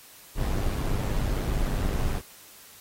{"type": "noise with amplitude modulation", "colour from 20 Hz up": "brown", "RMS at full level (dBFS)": -24, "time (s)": [0.35, 2.22], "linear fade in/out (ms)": 50, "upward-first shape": "sine", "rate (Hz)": 99.5, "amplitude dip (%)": 50, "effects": ["white hiss -50 dBFS RMS until 2.8 s", "AAC 48 kbps"]}